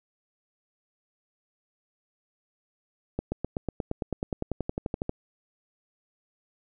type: accelerating click train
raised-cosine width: 2 ms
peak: -15 dBFS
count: 20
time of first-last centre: 3.19-5.094 s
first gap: 130 ms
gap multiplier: 0.97
effects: none